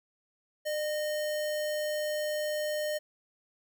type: tone with sample-and-hold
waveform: sine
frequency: 604 Hz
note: D5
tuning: 48 cents sharp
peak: -29 dBFS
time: 0.65-2.99 s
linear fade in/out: 20 ms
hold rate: 2450 Hz
effects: none